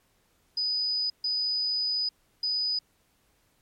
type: tone bursts at uneven times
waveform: sine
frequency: 4978 Hz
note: D#8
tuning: in tune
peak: -25 dBFS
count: 3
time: 0.57-1.1 / 1.24-2.09 / 2.43-2.79 s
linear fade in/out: 5 ms
effects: pink hiss -68 dBFS RMS until 3.61 s + MP3 64 kbps